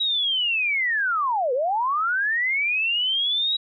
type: linear two-way sweep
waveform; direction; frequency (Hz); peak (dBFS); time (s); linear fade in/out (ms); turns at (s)
sine; down then up; 3876 to 476.2 to 3876; -20; 0-3.57; 10; 1.53
effects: none

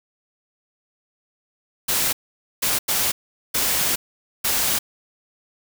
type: noise bursts at uneven times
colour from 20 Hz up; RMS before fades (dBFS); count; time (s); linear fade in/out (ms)
white; -21; 5; 1.88-2.13 / 2.62-2.79 / 2.88-3.12 / 3.54-3.96 / 4.44-4.79; 10
effects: none

